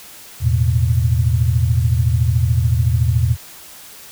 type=chord; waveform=sine; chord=E suspended fourth; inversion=none; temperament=just; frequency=82.41 / 109.88 / 123.61 Hz; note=E2 / A2 / B2; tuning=0 / -2 / +2 cents; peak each=-17 dBFS; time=0.4-3.37 s; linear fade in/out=50 ms; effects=white hiss -39 dBFS RMS until 4.11 s